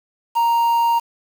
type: tone with quantisation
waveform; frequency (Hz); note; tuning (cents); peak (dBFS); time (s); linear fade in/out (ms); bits
triangle; 932.3; A#5; 0; -12; 0.35-1; 20; 6
effects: none